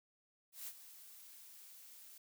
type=noise with ADSR envelope; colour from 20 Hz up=blue; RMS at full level=-45 dBFS; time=0.52-2.18 s; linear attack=150 ms; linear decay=52 ms; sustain=-12 dB; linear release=4 ms; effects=none